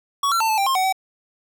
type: tone with pitch steps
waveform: square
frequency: 1122 / 1356 / 893 / 872 / 789 / 1063 / 750 / 762 Hz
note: C#6 / E6 / A5 / A5 / G5 / C6 / F#5 / G5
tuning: +21 / +49 / +25 / -16 / +11 / +27 / +23 / -49 cents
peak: -18 dBFS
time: 0.23-0.926 s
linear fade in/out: 5 ms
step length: 87 ms
effects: none